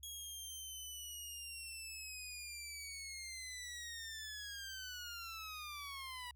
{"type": "linear sweep", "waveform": "15% pulse", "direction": "down", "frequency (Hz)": [3322, 965], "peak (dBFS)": -39, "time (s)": [0.03, 6.31], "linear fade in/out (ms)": 2, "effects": ["added 69 Hz sine -60 dBFS peak until 6.35 s"]}